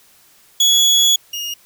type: tone pair in turn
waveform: 30% pulse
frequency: 3374 / 2851 Hz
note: G#7 / F7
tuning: +27 / +35 cents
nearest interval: minor third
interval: 292 cents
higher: first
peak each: -8 / -20 dBFS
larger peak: first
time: 0.6-1.16 / 1.33-1.54 s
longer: first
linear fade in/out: 5 ms
effects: white hiss -51 dBFS RMS until 1.65 s